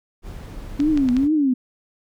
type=noise; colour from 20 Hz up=brown; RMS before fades=-33 dBFS; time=0.22-1.29 s; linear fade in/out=50 ms
type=tone with vibrato; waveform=sine; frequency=277.2 Hz; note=C#4; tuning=in tune; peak=-15 dBFS; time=0.79-1.54 s; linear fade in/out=10 ms; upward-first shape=triangle; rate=2.3 Hz; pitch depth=240 cents each way
type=clicks; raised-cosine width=0.2 ms; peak=-15 dBFS; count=4; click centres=0.802 / 0.975 / 1.088 / 1.167 s
effects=none